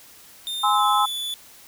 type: tone with pitch glide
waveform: 45% pulse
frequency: 3624 to 3466 Hz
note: A#7 to A7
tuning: -50 to -27 cents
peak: -26 dBFS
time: 0.47-1.34 s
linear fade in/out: 0 ms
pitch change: -77 cents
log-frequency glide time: 0.72-0.84 s
type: chord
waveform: sine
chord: Ab augmented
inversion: none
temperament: just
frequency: 830.6 / 1038.3 / 1297.8 Hz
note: Ab5 / C6 / E6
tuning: 0 / -14 / -27 cents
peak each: -21 / -21 / -21 dBFS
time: 0.63-1.06 s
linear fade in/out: 10 ms
effects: white hiss -48 dBFS RMS until 1.67 s